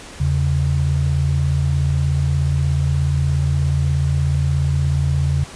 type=tone pair together; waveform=sine; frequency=81.82 / 138.6 Hz; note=E2 / C#3; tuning=-12 / 0 cents; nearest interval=major sixth; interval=912 cents; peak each=-18 / -17 dBFS; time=0.2-5.44 s; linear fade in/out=5 ms; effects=pink hiss -37 dBFS RMS until 5.55 s + resampled to 22050 Hz